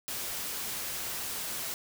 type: noise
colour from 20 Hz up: white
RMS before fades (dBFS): -36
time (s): 0.08-1.74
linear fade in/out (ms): 0
effects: none